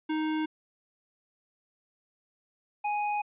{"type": "tone pair in turn", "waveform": "square", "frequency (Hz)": [311.4, 831.3], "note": ["D#4", "G#5"], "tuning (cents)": [2, 1], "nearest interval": "octave + perfect fourth", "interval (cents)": 1699, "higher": "second", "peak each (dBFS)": -28, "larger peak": "neither", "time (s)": [[0.09, 0.46], [2.84, 3.22]], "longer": "second", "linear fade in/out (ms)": 10, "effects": ["resampled to 8000 Hz"]}